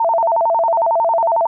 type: tone with vibrato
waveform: sine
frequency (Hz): 780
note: G5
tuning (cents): -9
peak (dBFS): -12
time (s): 0-1.47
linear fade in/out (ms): 5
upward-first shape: square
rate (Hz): 11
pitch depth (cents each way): 270
effects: none